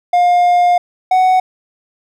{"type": "tone pair in turn", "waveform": "triangle", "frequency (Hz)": [709, 743.8], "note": ["F5", "F#5"], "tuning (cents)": [26, 9], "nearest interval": "minor second", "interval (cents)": 83, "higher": "second", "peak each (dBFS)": -6, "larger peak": "neither", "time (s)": [[0.13, 0.78], [1.11, 1.4]], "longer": "first", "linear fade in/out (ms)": 5, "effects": []}